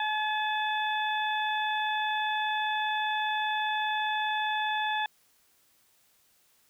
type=harmonic tone with a mistuned harmonic; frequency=855 Hz; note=A5; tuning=50 cents flat; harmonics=1 / 2 / 3 / 4; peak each=-29 / -32 / -38 / -36 dBFS; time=0-5.06 s; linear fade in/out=2 ms; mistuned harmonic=4; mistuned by=+29 cents; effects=white hiss -66 dBFS RMS until 6.69 s